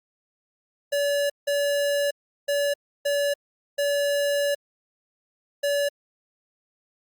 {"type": "tone bursts at uneven times", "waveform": "square", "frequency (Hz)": 572, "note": "D5", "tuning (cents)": -46, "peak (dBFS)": -22, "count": 6, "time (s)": [[0.92, 1.3], [1.47, 2.11], [2.48, 2.74], [3.05, 3.34], [3.78, 4.55], [5.63, 5.89]], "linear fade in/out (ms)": 10, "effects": ["Opus 48 kbps"]}